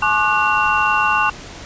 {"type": "tone cluster", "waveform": "sine", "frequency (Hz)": [853, 1084, 1191, 1472, 2749], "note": ["G#5", "C#6", "D6", "F#6", "F7"], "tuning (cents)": [46, -39, 24, -9, -28], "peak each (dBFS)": -20, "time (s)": [0.02, 1.3], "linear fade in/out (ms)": 5, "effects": ["pink hiss -35 dBFS RMS until 1.65 s", "resampled to 16000 Hz"]}